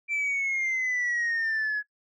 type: exponential sweep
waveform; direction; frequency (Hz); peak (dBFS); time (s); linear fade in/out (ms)
sine; down; 2349 to 1680; -23; 0.08-1.83; 50
effects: noise-tail reverb RT60 0.1 s tail -22 dB re dry + tanh soft clip ceiling -23 dBFS